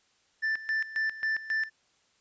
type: tone with tremolo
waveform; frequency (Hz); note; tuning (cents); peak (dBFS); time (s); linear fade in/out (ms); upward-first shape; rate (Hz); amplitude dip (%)
triangle; 1768; A6; +8; -24; 0.42-1.7; 20; square; 3.7; 80
effects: white hiss -68 dBFS RMS until 2.2 s + resampled to 16000 Hz